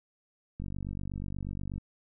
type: click train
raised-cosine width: 5 ms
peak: -25 dBFS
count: 58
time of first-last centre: 0.6-1.78 s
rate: 48.3 Hz
effects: none